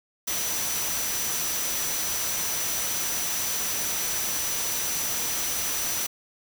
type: tone in noise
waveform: sine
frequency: 5920 Hz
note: F#8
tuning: in tune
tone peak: -31 dBFS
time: 0.27-6.07 s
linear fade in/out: 10 ms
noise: white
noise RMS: -29 dBFS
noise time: 0.27-6.07 s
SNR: -5 dB
effects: none